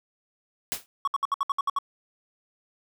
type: noise with exponential decay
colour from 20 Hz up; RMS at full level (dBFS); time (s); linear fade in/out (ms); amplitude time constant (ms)
white; -25; 0.72-0.86; 0; 29
type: tone bursts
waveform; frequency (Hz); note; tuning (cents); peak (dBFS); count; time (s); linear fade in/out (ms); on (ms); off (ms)
triangle; 1114; C#6; +8; -20; 9; 1.05-1.787; 2; 25; 64
effects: none